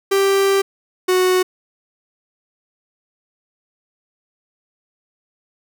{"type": "tone pair in turn", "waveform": "45% pulse", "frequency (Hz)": [392, 368.4], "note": ["G4", "F#4"], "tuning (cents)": [0, -7], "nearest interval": "minor second", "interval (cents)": 107, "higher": "first", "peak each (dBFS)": -13, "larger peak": "neither", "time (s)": [[0.11, 0.62], [1.08, 1.43]], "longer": "first", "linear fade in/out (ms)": 10, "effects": []}